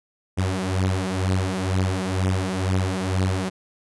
sawtooth beating tone pair, 92.9 / 95 Hz, F#2 / F#2, +7 / +46 cents, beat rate 2.1 Hz, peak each -20 dBFS, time 0.37-3.5 s, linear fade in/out 20 ms, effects resampled to 24000 Hz

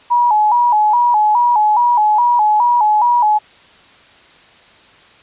sine tone with vibrato, 904 Hz, A5, 47 cents sharp, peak -9 dBFS, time 0.1-3.39 s, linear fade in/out 20 ms, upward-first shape square, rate 2.4 Hz, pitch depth 110 cents each way, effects white hiss -45 dBFS RMS until 5.22 s + resampled to 8000 Hz

